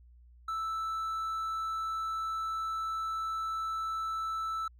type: tone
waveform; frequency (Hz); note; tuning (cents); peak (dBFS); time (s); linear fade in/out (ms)
triangle; 1318.5; E6; 0; -30; 0.48-4.68; 5
effects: added 60 Hz sine -54 dBFS peak until 4.79 s